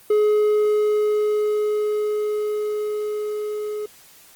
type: tone with level ramp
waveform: triangle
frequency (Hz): 422.2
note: G#4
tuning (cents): +29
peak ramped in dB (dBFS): -12 to -23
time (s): 0.1-3.86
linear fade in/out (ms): 5
effects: white hiss -49 dBFS RMS until 4.35 s + Opus 24 kbps